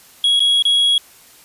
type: tone with dropouts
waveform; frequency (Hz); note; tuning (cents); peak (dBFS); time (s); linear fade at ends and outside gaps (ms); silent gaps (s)
triangle; 3322; G#7; 0; -10; 0.24-0.98; 2; 0.395-0.403 / 0.624-0.652
effects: white hiss -46 dBFS RMS until 1.44 s + resampled to 32000 Hz